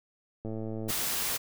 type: click train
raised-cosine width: 2 ms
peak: -24 dBFS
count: 51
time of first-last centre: 0.45-0.905 s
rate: 110 Hz
type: noise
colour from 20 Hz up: white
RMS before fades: -31 dBFS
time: 0.88-1.38 s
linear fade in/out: 20 ms
effects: none